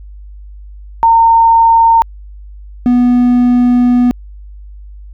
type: tone pair in turn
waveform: sine / triangle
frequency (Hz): 914 / 245.5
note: A#5 / B3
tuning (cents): -34 / -10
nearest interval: octave + major seventh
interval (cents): 2276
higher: first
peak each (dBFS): -4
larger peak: neither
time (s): 1.03-2.02 / 2.86-4.11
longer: second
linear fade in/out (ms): 0
effects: added 50 Hz sine -29 dBFS peak until 5.13 s